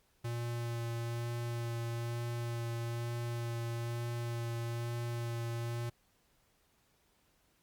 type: tone with vibrato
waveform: square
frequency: 117.7 Hz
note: A#2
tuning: 17 cents sharp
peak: -36 dBFS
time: 0.24-5.9 s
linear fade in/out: 10 ms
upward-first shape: sine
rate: 1.1 Hz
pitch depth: 13 cents each way
effects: pink hiss -72 dBFS RMS until 7.62 s + Opus 48 kbps